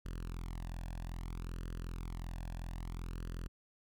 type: tone with flanger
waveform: sawtooth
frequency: 42.65 Hz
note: F1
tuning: 40 cents flat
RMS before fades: -42 dBFS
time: 0.05-3.48 s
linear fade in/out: 10 ms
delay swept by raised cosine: 0.65 to 1.18 ms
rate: 0.61 Hz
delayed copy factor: +0.8
effects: none